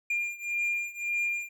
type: beating tone pair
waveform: triangle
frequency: 2402 / 2403.8 Hz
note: D7 / D7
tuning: +38 / +40 cents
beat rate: 1.8 Hz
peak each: -29 / -31 dBFS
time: 0.1-1.49 s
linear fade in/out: 5 ms
effects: none